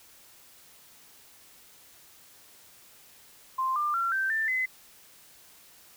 sine tone with pitch steps, 1046.5 / 1195.2 / 1365 / 1558.9 / 1780.4 / 2033 Hz, C6 / D6 / F6 / G6 / A6 / B6, 0 / +30 / -40 / -10 / +20 / +50 cents, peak -25 dBFS, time 3.58-4.66 s, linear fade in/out 10 ms, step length 180 ms, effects white hiss -55 dBFS RMS until 5.96 s

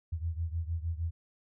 sine beating tone pair, 81 / 87.5 Hz, E2 / F2, -30 / +4 cents, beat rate 6.5 Hz, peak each -33 / -36 dBFS, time 0.12-1.11 s, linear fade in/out 10 ms, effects none

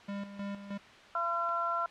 square tone with tremolo, 200.3 Hz, G3, 38 cents sharp, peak -36 dBFS, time 0.08-0.78 s, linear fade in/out 10 ms, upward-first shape square, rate 3.2 Hz, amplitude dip 65%
harmonic tone, 339.9 Hz, F4, 47 cents flat, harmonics 2 / 3 / 4, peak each -36 / -36 / -31 dBFS, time 1.15-1.86 s, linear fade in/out 2 ms
click, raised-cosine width 0.2 ms, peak -32 dBFS, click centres 1.491 s
effects white hiss -53 dBFS RMS until 1.9 s + low-pass 3000 Hz 12 dB/octave

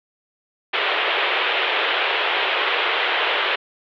white band-pass noise, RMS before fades -21 dBFS, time 0.73-3.56 s, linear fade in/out 10 ms, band 370 to 3400 Hz, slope 48 dB/octave, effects none

